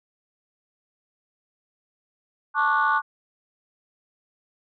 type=chord; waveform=sine; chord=D major seventh; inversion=second; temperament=just; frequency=881 / 1101.2 / 1174.7 / 1468.3 Hz; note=A5 / C#6 / D6 / F#6; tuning=+2 / -12 / 0 / -14 cents; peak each=-24 / -24 / -23 / -22 dBFS; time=2.54-3.02 s; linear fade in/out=50 ms; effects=tanh soft clip ceiling -11 dBFS